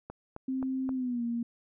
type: click train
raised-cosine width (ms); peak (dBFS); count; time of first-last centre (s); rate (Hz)
1; -26; 4; 0.1-0.892; 3.79
type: tone with pitch glide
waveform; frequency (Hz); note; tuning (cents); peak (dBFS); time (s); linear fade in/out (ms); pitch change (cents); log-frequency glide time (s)
sine; 262.4 to 235.1; C4 to A#3; +5 to +15; -29; 0.48-1.43; 5; -190; 0.93-1.23
effects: none